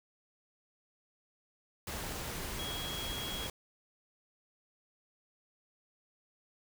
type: tone in noise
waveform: sine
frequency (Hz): 3301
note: G#7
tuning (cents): -11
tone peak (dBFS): -40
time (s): 2.59-3.47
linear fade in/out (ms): 2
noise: pink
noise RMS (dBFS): -40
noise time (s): 1.87-3.5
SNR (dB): -3
effects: none